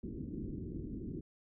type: low-pass noise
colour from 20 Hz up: white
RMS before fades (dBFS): -42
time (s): 0.03-1.21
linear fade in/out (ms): 5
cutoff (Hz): 360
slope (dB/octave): 48
effects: none